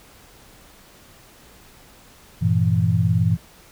sine chord, E diminished, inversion first, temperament equal, 98 / 116.54 / 164.81 Hz, G2 / Bb2 / E3, 0 / 0 / 0 cents, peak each -20 dBFS, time 2.41-3.37 s, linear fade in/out 20 ms, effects pink hiss -49 dBFS RMS until 3.71 s

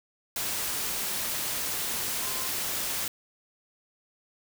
sine tone in noise, 1041 Hz, C6, 9 cents flat, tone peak -42 dBFS, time 2.22-2.48 s, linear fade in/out 2 ms, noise white, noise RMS -31 dBFS, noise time 0.36-3.08 s, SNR -14 dB, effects none

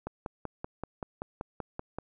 click train, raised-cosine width 1 ms, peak -21 dBFS, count 11, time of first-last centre 0.07-1.986 s, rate 5.22 Hz, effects none

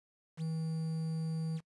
triangle tone with quantisation, 160.7 Hz, E3, 44 cents flat, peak -31 dBFS, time 0.37-1.61 s, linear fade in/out 50 ms, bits 9, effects noise-tail reverb RT60 0.1 s tail -23 dB re dry + resampled to 24000 Hz

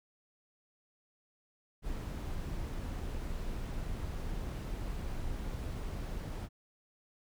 brown noise, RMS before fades -38 dBFS, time 1.82-6.49 s, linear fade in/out 50 ms, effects none

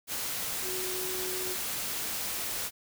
sine tone in noise, 370 Hz, F#4, in tune, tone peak -37 dBFS, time 0.62-1.57 s, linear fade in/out 50 ms, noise white, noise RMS -34 dBFS, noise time 0.07-2.71 s, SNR -6 dB, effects none

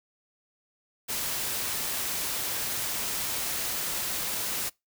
white noise, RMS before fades -31 dBFS, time 1.08-4.7 s, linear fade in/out 20 ms, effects noise-tail reverb RT60 0.2 s tail -24 dB re dry

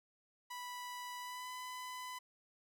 sawtooth tone with pitch glide, 986 to 1004.4 Hz, B5 to B5, -3 to +29 cents, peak -40 dBFS, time 0.5-2.19 s, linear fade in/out 10 ms, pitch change +32 cents, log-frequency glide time 1.2-1.5 s, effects none

